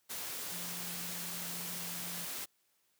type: tone in noise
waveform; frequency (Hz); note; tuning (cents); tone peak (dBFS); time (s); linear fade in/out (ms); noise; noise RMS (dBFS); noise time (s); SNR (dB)
sine; 174.61; F3; 0; -48; 0.51-2.26; 20; white; -41; 0.09-2.46; -10
effects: white hiss -75 dBFS RMS until 2.99 s + high-pass 100 Hz 12 dB/octave